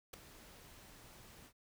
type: noise with ADSR envelope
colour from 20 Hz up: pink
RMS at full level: -44 dBFS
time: 0.13-1.53 s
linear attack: 8 ms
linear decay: 6 ms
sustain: -14 dB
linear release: 74 ms
effects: none